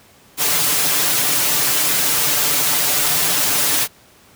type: noise with comb filter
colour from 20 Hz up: white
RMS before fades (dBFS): -17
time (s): 0.37-3.88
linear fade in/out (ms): 50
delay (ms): 6.8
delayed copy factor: +0.85
effects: pink hiss -49 dBFS RMS until 4.35 s + high-pass 80 Hz 12 dB/octave